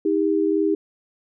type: tone pair together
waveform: sine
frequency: 317.1 / 400 Hz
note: D#4 / G4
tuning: +33 / +35 cents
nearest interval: major third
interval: 402 cents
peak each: -20 dBFS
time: 0.05-0.75 s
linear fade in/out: 5 ms
effects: none